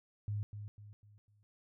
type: tone with echo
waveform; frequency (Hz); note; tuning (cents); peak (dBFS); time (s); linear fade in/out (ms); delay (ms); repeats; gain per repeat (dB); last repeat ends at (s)
sine; 103.83; G#2; 0; -34; 0.28-0.43; 0; 250; 4; -8; 1.43
effects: none